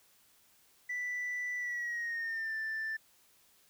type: tone with pitch glide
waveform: sine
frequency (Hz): 1975.5 to 1770.2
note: B6 to A6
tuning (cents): 0 to +10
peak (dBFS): -32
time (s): 0.89-2.97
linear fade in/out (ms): 10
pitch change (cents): -190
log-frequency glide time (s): 1.57-2.56
effects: tanh soft clip ceiling -32 dBFS + white hiss -66 dBFS RMS until 3.69 s